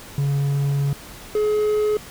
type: tone pair in turn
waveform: triangle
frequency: 140.7 / 423.6 Hz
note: C#3 / G#4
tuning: +26 / +34 cents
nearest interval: octave + perfect fifth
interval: 1908 cents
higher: second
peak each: -16 / -15 dBFS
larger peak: second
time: 0.18-0.93 / 1.35-1.97 s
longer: first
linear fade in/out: 2 ms
effects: pink hiss -40 dBFS RMS until 2.1 s